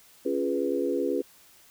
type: chord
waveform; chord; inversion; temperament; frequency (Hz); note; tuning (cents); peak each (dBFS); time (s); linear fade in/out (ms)
sine; C# dominant seventh; none; equal with one note detuned; 277.2 / 347.4 / 415.3 / 493.9; C#4 / E#4 / G#4 / B4; 0 / -9 / 0 / 0; -30; 0.25-1.22; 10
effects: white hiss -56 dBFS RMS until 1.7 s